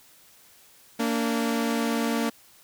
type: tone pair together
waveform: sawtooth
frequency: 229.8 / 289.5 Hz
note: A#3 / D4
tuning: -25 / -25 cents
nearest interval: major third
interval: 400 cents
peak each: -21 / -25 dBFS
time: 0.99-2.3 s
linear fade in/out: 10 ms
effects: white hiss -55 dBFS RMS until 2.63 s